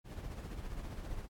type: noise with tremolo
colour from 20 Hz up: brown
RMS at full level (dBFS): -41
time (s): 0.04-1.28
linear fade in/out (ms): 50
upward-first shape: sine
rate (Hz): 15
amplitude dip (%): 45
effects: AAC 64 kbps